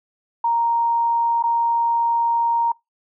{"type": "tone with dropouts", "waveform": "sine", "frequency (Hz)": 932.3, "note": "A#5", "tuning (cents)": 0, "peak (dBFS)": -16, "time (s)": [0.44, 2.72], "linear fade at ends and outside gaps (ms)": 5, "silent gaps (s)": [1.426, 1.437], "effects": ["noise-tail reverb RT60 0.2 s tail -25 dB re dry"]}